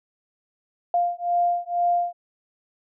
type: beating tone pair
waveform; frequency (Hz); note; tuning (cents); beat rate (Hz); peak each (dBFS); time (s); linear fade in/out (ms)
sine; 698.5 / 700.6; F5 / F5; 0 / +5; 2.1; -23; 0.94-2.13; 2
effects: none